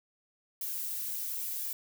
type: noise with flanger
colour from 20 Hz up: violet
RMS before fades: -36 dBFS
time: 0.61-1.73 s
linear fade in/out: 2 ms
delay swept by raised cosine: 1.7 to 3.7 ms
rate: 0.94 Hz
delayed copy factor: +0.65
effects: none